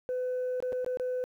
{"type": "tone with dropouts", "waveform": "sine", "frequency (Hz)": 504, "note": "B4", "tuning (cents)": 35, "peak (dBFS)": -27, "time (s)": [0.09, 1.24], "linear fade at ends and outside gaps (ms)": 0, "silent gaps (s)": [[0.603, 0.625], [0.723, 0.729], [0.846, 0.863], [0.972, 0.998]], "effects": ["tanh soft clip ceiling -27 dBFS", "11-bit"]}